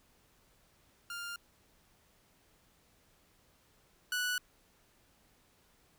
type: tone pair in turn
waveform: sawtooth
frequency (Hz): 1401 / 1477.1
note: F6 / F#6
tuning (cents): +5 / -3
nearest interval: minor second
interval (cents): 92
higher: second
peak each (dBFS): -36 / -28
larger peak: second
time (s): 1.1-1.36 / 4.12-4.38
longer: neither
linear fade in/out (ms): 2
effects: pink hiss -68 dBFS RMS until 5.98 s